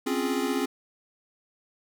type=chord; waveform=square; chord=Db major seventh; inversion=third; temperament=equal; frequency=261.6 / 277.2 / 349.2 / 415.3 Hz; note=C4 / Db4 / F4 / Ab4; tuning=0 / 0 / 0 / 0 cents; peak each=-30 / -32 / -33 / -32 dBFS; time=0.06-0.66 s; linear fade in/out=10 ms; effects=none